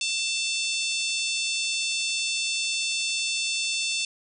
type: harmonic tone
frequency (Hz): 889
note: A5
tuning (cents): +18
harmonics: 3 / 4 / 5 / 6 / 7 / 8 / 9 / 10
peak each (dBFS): -29 / -31 / -33 / -35 / -36 / -37 / -38 / -39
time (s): 0.01-4.05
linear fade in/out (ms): 2
effects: none